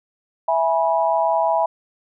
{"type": "chord", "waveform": "sine", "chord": "E major", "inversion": "none", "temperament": "equal with one note detuned", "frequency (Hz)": [659.3, 830.6, 975.9], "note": ["E5", "G#5", "B5"], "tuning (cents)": [0, 0, -21], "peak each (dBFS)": [-19, -21, -21], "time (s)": [0.48, 1.66], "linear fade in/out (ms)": 5, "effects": []}